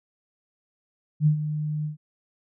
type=tone with ADSR envelope; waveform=sine; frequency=151.7 Hz; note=D#3; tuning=44 cents flat; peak=-14 dBFS; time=1.2-1.97 s; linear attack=63 ms; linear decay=98 ms; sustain=-11 dB; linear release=120 ms; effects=none